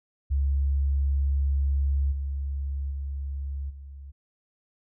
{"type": "tone with level steps", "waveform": "sine", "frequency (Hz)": 69.3, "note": "C#2", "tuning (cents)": 0, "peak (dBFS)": [-21, -27, -29, -39], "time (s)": [0.3, 4.12], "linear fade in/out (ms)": 20, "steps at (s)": [2.11, 2.9, 3.69], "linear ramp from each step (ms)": 20, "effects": []}